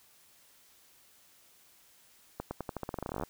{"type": "accelerating click train", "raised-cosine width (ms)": 1, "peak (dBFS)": -21, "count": 20, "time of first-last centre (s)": [2.4, 3.236], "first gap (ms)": 110, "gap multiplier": 0.88, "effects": ["white hiss -62 dBFS RMS until 3.29 s"]}